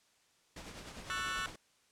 pink noise with tremolo, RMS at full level -46 dBFS, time 0.56-1.56 s, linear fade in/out 5 ms, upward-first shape triangle, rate 10 Hz, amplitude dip 50%
sawtooth chord, F# minor seventh, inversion second, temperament just, 1110 / 1332 / 1480 / 1776 Hz, C#6 / E6 / F#6 / A6, +2 / +18 / 0 / +16 cents, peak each -38 / -37 / -35 / -39 dBFS, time 1.1-1.46 s, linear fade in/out 0 ms
effects white hiss -70 dBFS RMS until 1.91 s + low-pass 8000 Hz 12 dB/octave

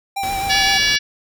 square tone with vibrato, 783 Hz, G5, 2 cents flat, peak -21 dBFS, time 0.16-0.78 s, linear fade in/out 10 ms, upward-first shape sine, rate 7.8 Hz, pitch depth 27 cents each way
pink noise, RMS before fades -30 dBFS, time 0.23-0.96 s, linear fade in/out 2 ms
harmonic tone, 571 Hz, D5, 49 cents flat, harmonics 3 / 4 / 5 / 6 / 7 / 8 / 9 / 10, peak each -20 / -21 / -22 / -23 / -23 / -24 / -25 / -25 dBFS, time 0.49-0.99 s, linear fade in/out 20 ms
effects none

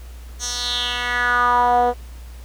10% pulse tone with band-pass filter sweep, 244.1 Hz, B3, 20 cents flat, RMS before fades -19 dBFS, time 0.39-1.94 s, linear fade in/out 50 ms, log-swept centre 6400 to 560 Hz, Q 3.8, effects added 60 Hz sine -34 dBFS peak until 2.44 s + pink hiss -48 dBFS RMS until 2.44 s

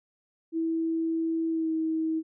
sine tone with pitch glide, 326.6 to 319.9 Hz, E4 to D#4, -16 to +48 cents, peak -25 dBFS, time 0.52-2.23 s, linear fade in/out 50 ms, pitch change -36 cents, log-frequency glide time 1.49-1.72 s, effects none

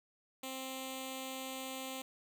5% pulse tone with notch filter, 263.1 Hz, C4, 10 cents sharp, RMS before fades -43 dBFS, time 0.43-2.02 s, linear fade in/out 5 ms, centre 1600 Hz, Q 0.8, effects none

